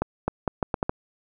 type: accelerating click train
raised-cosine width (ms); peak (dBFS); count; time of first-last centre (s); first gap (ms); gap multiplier
1; -9; 7; 0.02-0.895; 260; 0.76
effects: none